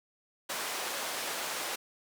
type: band-pass noise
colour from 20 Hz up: pink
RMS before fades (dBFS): -36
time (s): 0.49-1.76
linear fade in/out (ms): 10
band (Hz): 540 to 14000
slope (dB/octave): 12
effects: none